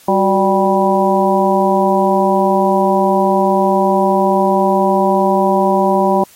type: harmonic tone with a mistuned harmonic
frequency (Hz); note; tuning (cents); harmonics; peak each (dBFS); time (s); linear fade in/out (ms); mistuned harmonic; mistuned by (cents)
195.2; G3; -7; 1 / 2 / 3 / 4 / 5; -16 / -16 / -16 / -16 / -16; 0.08-6.24; 5; 2; -86
effects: white hiss -44 dBFS RMS until 6.35 s + MP3 64 kbps